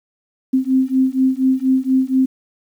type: beating tone pair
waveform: sine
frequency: 259.7 / 263.9 Hz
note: C4 / C4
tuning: -13 / +15 cents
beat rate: 4.2 Hz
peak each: -16 dBFS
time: 0.53-2.26 s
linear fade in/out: 10 ms
effects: 8-bit